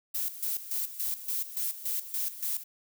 violet noise with tremolo, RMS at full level -31 dBFS, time 0.14-2.64 s, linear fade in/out 10 ms, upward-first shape square, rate 3.5 Hz, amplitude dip 75%, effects none

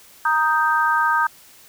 sine chord, Eb major, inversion second, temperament equal, 932.3 / 1244.5 / 1568 Hz, Bb5 / Eb6 / G6, 0 / 0 / 0 cents, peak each -20 dBFS, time 0.25-1.27 s, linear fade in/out 5 ms, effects white hiss -48 dBFS RMS until 1.68 s

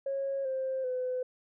sine tone with pitch steps, 547 / 526.2 / 506.3 Hz, C#5 / C5 / B4, -23 / +10 / +43 cents, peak -29 dBFS, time 0.06-1.23 s, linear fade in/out 5 ms, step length 390 ms, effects tanh soft clip ceiling -25 dBFS

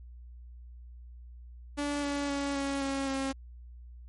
sawtooth tone with pitch steps, 288.9 / 284.9 / 281 / 277.1 / 273.3 / 269.6 Hz, D4 / C#4 / C#4 / C#4 / C#4 / C#4, -28 / +48 / +24 / -1 / -24 / -48 cents, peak -26 dBFS, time 1.77-3.33 s, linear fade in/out 20 ms, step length 260 ms, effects added 60 Hz sine -45 dBFS peak until 4.08 s + MP3 48 kbps

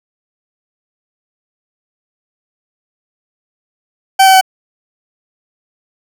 40% pulse tone with pitch steps, 771 / 763.9 / 756.9 Hz, G5 / G5 / F#5, -29 / -45 / +39 cents, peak -3 dBFS, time 4.19-4.412 s, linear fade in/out 10 ms, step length 74 ms, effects none

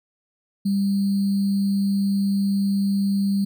sine tone with sample-and-hold, 198 Hz, G3, 18 cents sharp, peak -18 dBFS, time 0.65-3.45 s, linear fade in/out 10 ms, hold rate 4410 Hz, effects none

